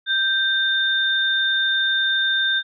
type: tone pair together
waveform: sine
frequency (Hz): 1568 / 3617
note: G6 / A7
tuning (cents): 0 / +47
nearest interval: octave + major second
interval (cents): 1447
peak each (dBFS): -20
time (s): 0.06-2.63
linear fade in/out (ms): 50
effects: none